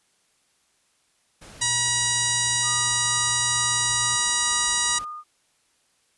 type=noise; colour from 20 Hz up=pink; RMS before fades=-45 dBFS; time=1.41-5.05 s; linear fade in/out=10 ms
type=harmonic tone; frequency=960 Hz; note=B5; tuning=49 cents flat; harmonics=1 / 2 / 3 / 4 / 5 / 6 / 7 / 8 / 9 / 10; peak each=-33 / -29 / -34 / -28 / -32 / -28 / -29 / -30 / -31 / -32 dBFS; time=1.61-4.99 s; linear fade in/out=10 ms
type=tone with vibrato; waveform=sine; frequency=120 Hz; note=B2; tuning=49 cents flat; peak=-37 dBFS; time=1.61-4.17 s; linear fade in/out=20 ms; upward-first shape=sine; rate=1.2 Hz; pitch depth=12 cents each way
type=tone with tremolo; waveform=sine; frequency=1222 Hz; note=D#6; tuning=32 cents flat; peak=-30 dBFS; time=2.62-5.24 s; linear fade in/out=50 ms; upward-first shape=sine; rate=2.2 Hz; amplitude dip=45%
effects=white hiss -66 dBFS RMS until 6.17 s + resampled to 24000 Hz